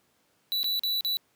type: tone with dropouts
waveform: square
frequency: 3951 Hz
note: B7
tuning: in tune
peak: -26 dBFS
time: 0.52-1.17 s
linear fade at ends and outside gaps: 0 ms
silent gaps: 0.631-0.643 / 0.794-0.835 / 1.008-1.048 s
effects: pink hiss -68 dBFS RMS until 1.35 s + high-pass 150 Hz 12 dB/octave